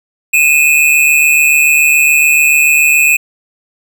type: tone pair together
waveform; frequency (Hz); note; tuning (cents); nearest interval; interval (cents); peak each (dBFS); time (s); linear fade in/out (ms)
square; 2475 / 2622; D#7 / E7; -10 / -10; minor second; 100; -10; 0.33-3.17; 10
effects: none